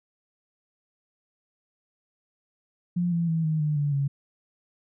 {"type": "tone with pitch steps", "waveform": "sine", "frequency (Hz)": [175.6, 169.03, 162.71, 156.62, 150.76, 145.12, 139.7], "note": ["F3", "E3", "E3", "D#3", "D3", "D3", "C#3"], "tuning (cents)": [10, 44, -22, 12, 46, -20, 14], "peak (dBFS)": -22, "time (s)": [2.96, 4.08], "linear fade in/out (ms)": 10, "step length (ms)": 160, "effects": []}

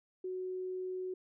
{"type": "tone", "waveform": "sine", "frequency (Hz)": 370, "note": "F#4", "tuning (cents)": 0, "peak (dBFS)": -36, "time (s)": [0.24, 1.14], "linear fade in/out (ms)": 5, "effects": []}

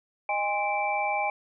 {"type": "tone cluster", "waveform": "sine", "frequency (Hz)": [619, 815, 1049, 2333], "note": ["D#5", "G#5", "C6", "D7"], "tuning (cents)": [-9, -33, 4, -12], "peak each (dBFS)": [-33, -27, -36, -30], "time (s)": [0.29, 1.3], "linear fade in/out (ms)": 2, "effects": []}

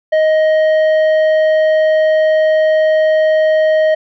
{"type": "tone with tanh clipping", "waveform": "triangle", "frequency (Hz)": 626, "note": "D#5", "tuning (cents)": 10, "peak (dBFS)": -10, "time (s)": [0.12, 3.95], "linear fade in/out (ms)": 10, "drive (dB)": 12, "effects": []}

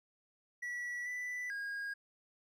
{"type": "tone with pitch steps", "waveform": "triangle", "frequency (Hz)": [1944, 1982, 1631], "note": ["B6", "B6", "G#6"], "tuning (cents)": [-28, 6, -32], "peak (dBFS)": -36, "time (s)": [0.62, 1.94], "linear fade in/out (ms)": 10, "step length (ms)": 440, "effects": []}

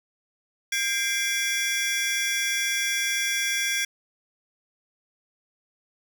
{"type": "tone cluster", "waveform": "square", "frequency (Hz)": [1602, 2095, 2351, 3368, 5660], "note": ["G6", "C7", "D7", "G#7", "F8"], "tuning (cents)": [37, 2, 1, 24, 22], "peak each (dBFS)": -31, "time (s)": [0.72, 3.85], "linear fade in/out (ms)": 5, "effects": []}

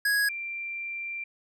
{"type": "tone pair in turn", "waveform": ["square", "sine"], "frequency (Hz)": [1661.2, 2363], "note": ["G#6", "D7"], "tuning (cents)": [0, 10], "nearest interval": "tritone", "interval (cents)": 610, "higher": "second", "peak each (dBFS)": [-23, -32], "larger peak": "first", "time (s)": [[0.05, 0.29], [0.29, 1.24]], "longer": "second", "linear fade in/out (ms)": 5, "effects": []}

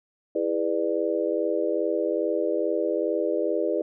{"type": "chord", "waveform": "sine", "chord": "E dominant seventh", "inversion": "none", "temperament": "just", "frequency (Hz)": [329.6, 412, 494.4, 593.3], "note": ["E4", "G#4", "B4", "D5"], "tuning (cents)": [0, -14, 2, 18], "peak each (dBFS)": -28, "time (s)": [0.35, 3.82], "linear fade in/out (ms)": 5, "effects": []}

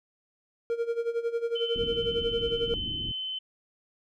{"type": "tone with tremolo", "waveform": "triangle", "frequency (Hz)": 466.2, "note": "A#4", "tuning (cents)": 0, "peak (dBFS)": -22, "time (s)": [0.7, 2.74], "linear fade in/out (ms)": 0, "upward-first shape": "sine", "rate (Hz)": 11, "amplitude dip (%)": 80}
{"type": "tone", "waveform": "sine", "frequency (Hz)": 3055, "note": "G7", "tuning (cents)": -45, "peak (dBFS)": -31, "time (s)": [1.55, 3.39], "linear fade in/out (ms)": 10}
{"type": "low-pass noise", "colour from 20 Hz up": "pink", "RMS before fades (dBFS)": -38, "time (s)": [1.75, 3.12], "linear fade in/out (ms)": 5, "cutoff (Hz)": 360, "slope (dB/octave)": 48}
{"effects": []}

